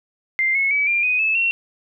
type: tone with pitch steps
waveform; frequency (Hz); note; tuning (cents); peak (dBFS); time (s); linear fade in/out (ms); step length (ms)
sine; 2093 / 2187 / 2285 / 2388 / 2495 / 2607 / 2724; C7 / C#7 / D7 / D7 / D#7 / E7 / F7; 0 / -24 / -48 / +28 / +4 / -20 / -44; -16; 0.39-1.51; 0; 160
effects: none